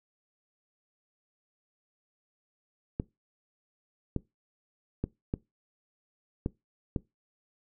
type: clicks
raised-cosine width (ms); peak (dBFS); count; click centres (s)
3; -16; 6; 2.999 / 4.163 / 5.04 / 5.339 / 6.461 / 6.962
effects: noise-tail reverb RT60 0.2 s tail -21 dB re dry